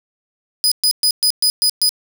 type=tone bursts; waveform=sawtooth; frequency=4978 Hz; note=D#8; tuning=in tune; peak=-9 dBFS; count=7; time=0.64-1.892 s; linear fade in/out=0 ms; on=76 ms; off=120 ms; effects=8-bit